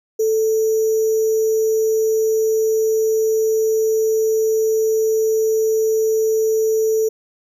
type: tone with sample-and-hold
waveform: sine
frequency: 440 Hz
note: A4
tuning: in tune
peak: -14 dBFS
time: 0.19-7.09 s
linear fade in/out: 10 ms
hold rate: 6300 Hz
effects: none